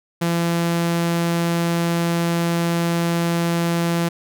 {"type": "tone", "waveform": "sawtooth", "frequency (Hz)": 169.6, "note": "E3", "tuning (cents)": 50, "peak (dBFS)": -14, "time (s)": [0.21, 4.09], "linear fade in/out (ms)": 10, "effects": []}